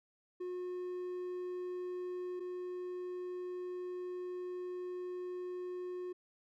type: tone pair in turn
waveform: triangle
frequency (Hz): 361.2 / 361.2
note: F#4 / F#4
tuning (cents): -42 / -42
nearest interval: unison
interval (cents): 0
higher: neither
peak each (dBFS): -36 / -37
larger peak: first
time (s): 0.4-2.4 / 2.4-6.13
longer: second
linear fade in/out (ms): 10
effects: none